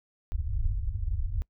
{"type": "low-pass noise", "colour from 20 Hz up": "pink", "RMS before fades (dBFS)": -29, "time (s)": [0.32, 1.42], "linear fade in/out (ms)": 0, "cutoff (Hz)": 100, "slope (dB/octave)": 48, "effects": ["noise-tail reverb RT60 0.1 s tail -24 dB re dry"]}